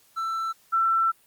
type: tone pair in turn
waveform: triangle / sine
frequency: 1333 / 1340.2 Hz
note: E6 / E6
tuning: +19 / +28 cents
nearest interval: unison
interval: 9 cents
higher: second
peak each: -24 / -19 dBFS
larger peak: second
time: 0.16-0.53 / 0.72-1.12 s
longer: second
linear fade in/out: 20 ms
effects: white hiss -60 dBFS RMS until 1.26 s + Opus 48 kbps